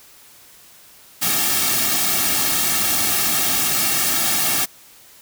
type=noise with comb filter; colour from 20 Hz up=white; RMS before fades=-19 dBFS; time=1.21-4.66 s; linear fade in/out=20 ms; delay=2 ms; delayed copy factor=-0.8; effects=white hiss -47 dBFS RMS until 5.21 s